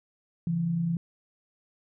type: tone pair together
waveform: sine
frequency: 139.4 / 169.03 Hz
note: C#3 / E3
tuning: +10 / +44 cents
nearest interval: minor third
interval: 334 cents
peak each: -35 / -25 dBFS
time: 0.47-0.97 s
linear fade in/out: 2 ms
effects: none